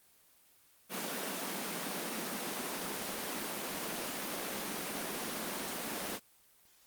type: high-pass noise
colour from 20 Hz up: pink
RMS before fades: -38 dBFS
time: 0.89-6.2 s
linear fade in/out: 50 ms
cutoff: 180 Hz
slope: 48 dB/octave
effects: white hiss -65 dBFS RMS until 6.86 s + Opus 24 kbps